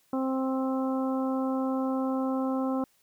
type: harmonic tone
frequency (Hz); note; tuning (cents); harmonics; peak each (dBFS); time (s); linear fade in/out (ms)
263.2; C4; +10; 1 / 2 / 3 / 4 / 5; -27 / -33 / -37 / -39 / -41; 0.13-2.84; 2
effects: white hiss -67 dBFS RMS until 3.02 s